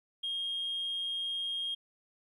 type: tone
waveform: sine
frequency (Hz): 3239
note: G#7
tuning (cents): -44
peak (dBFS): -31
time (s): 0.23-1.75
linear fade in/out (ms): 10
effects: tanh soft clip ceiling -29 dBFS + 12-bit